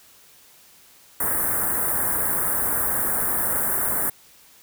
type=band-stop noise; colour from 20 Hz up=white; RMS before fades=-23 dBFS; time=1.2-4.1 s; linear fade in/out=5 ms; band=1800 to 8900 Hz; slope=48 dB/octave; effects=white hiss -52 dBFS RMS until 4.62 s